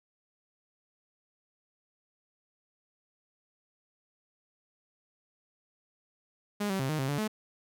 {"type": "tone with pitch steps", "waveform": "sawtooth", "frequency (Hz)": [205.9, 192.2, 133.5, 154.5, 133.8, 144.3, 215.2], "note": ["G#3", "G3", "C3", "D#3", "C3", "D3", "A3"], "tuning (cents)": [-15, -34, 35, -12, 39, -30, -38], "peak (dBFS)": -25, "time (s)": [6.6, 7.279], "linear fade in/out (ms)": 10, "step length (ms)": 97, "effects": []}